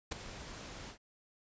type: noise with ADSR envelope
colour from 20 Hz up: pink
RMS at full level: -34 dBFS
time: 0.11-0.98 s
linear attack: 12 ms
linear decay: 9 ms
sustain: -13 dB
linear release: 91 ms
effects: resampled to 16000 Hz